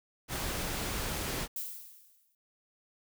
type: noise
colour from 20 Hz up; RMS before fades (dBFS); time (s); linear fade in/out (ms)
pink; -35; 0.28-1.48; 50
type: noise with exponential decay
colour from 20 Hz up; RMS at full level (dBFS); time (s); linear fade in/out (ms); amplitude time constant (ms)
violet; -35; 1.56-2.35; 2; 170
effects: none